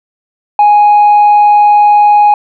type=tone with tanh clipping; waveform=triangle; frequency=830.6 Hz; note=G#5; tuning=in tune; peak=-3 dBFS; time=0.59-2.34 s; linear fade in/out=2 ms; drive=6 dB; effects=none